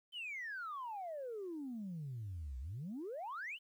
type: exponential two-way sweep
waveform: sine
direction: down then up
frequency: 3136 to 60.6 to 3136 Hz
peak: -40 dBFS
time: 0.12-3.59 s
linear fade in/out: 50 ms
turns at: 2.59 s
effects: tanh soft clip ceiling -38 dBFS + 12-bit